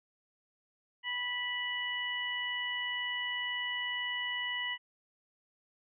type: harmonic tone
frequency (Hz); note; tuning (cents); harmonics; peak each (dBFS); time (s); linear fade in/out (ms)
982; B5; -10; 1 / 2 / 3; -43 / -35 / -37; 1.03-4.78; 50
effects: none